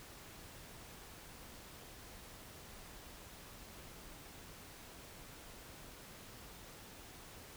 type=silence; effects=pink hiss -54 dBFS RMS until 7.56 s